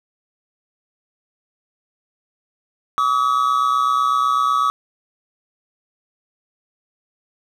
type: tone pair together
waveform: triangle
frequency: 1145 / 1273 Hz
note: D6 / D#6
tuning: -44 / +39 cents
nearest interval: major second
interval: 183 cents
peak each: -16 dBFS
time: 2.98-4.7 s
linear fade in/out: 0 ms
effects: none